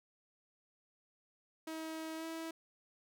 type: tone with pitch glide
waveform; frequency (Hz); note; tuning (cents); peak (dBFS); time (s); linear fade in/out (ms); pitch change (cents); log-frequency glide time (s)
sawtooth; 319.5 to 325.6; D#4 to E4; +46 to -21; -37; 1.67-2.51; 5; +33; 2.16-2.25
effects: none